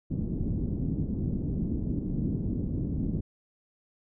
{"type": "low-pass noise", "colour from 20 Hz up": "white", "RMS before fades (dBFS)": -30, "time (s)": [0.1, 3.21], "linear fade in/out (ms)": 10, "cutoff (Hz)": 260, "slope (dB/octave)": 24, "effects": []}